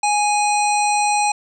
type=harmonic tone with a mistuned harmonic; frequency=830 Hz; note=G#5; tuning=1 cent flat; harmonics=1 / 3 / 5 / 7 / 9 / 10; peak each=-16 / -23 / -29 / -30 / -29 / -29 dBFS; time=0.03-1.32 s; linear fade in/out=5 ms; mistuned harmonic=9; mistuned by=+26 cents; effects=none